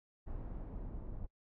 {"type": "noise with low-pass filter sweep", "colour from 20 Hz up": "brown", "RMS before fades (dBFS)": -43, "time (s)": [0.26, 1.27], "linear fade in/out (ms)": 20, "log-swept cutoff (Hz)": [1100, 700], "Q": 0.73, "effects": ["noise-tail reverb RT60 0.1 s tail -25 dB re dry"]}